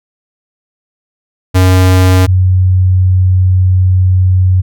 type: tone pair in turn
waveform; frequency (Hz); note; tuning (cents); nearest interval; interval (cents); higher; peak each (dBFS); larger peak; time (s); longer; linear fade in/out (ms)
square / sine; 92.5 / 92.5; F#2 / F#2; 0 / 0; unison; 0; neither; -5; neither; 1.54-2.27 / 2.27-4.62; second; 20
effects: none